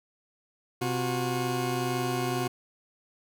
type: tone pair together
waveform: 20% pulse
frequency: 127.8 / 361.5 Hz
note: C3 / F#4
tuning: -40 / -40 cents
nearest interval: octave + tritone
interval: 1800 cents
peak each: -25 dBFS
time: 0.81-2.48 s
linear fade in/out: 10 ms
effects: none